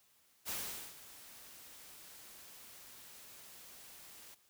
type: noise with ADSR envelope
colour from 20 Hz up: white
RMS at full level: -39 dBFS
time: 0.45-4.35 s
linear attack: 43 ms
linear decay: 440 ms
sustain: -16 dB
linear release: 14 ms
effects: white hiss -70 dBFS RMS until 4.49 s